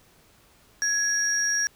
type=tone pair together; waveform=sine; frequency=1676 / 5641 Hz; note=G#6 / F8; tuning=+15 / +16 cents; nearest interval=octave + major sixth; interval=2101 cents; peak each=-24 / -23 dBFS; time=0.82-1.67 s; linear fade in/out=0 ms; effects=tanh soft clip ceiling -16 dBFS + pink hiss -58 dBFS RMS until 1.75 s